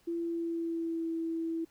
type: tone with pitch glide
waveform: sine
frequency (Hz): 337.9 to 328.5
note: E4 to E4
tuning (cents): +43 to -6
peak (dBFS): -31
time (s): 0.07-1.65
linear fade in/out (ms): 10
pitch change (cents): -49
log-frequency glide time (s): 0.18-1.09
effects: pink hiss -67 dBFS RMS until 1.7 s